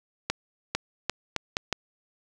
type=accelerating click train; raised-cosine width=0.2 ms; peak=-8 dBFS; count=6; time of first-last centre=0.3-1.727 s; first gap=450 ms; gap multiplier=0.77; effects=none